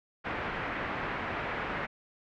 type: low-pass noise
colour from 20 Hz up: white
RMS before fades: -35 dBFS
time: 0.24-1.87 s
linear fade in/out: 20 ms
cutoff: 2100 Hz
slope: 24 dB/octave
effects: none